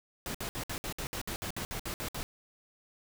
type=noise bursts; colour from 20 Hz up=pink; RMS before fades=-37 dBFS; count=14; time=0.26-2.23 s; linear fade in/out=0 ms; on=85 ms; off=60 ms; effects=none